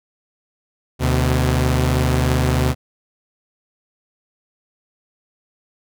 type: tone pair together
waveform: sawtooth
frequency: 75 / 127.01 Hz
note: D2 / B2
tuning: +37 / +49 cents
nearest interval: major sixth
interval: 912 cents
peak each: -14 dBFS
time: 0.99-2.75 s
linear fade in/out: 50 ms
effects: none